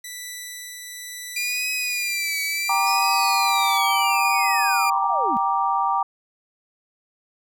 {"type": "tone with tremolo", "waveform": "10% pulse", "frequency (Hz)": 1975.5, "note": "B6", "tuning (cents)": 0, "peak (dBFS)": -23, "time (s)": [0.04, 3.78], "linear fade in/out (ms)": 5, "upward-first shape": "triangle", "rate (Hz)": 1, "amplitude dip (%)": 30}
{"type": "tone with vibrato", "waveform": "sawtooth", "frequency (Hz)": 2398, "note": "D7", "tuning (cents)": 36, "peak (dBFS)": -20, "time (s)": [1.36, 4.9], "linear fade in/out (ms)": 5, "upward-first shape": "triangle", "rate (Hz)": 0.71, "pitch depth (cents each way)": 100}
{"type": "chord", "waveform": "sine", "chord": "G minor", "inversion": "none", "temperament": "just", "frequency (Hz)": [784, 940.8, 1176], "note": ["G5", "Bb5", "D6"], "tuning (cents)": [0, 16, 2], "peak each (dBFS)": -23, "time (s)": [2.69, 6.03], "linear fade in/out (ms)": 5}
{"type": "linear sweep", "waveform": "sine", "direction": "down", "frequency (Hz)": [5260, 198.3], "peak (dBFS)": -27, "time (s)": [2.87, 5.37], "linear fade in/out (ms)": 0}
{"effects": []}